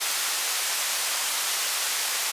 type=band-pass noise; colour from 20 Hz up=white; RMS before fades=-27 dBFS; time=0-2.32 s; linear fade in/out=20 ms; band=740 to 9600 Hz; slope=12 dB/octave; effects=resampled to 32000 Hz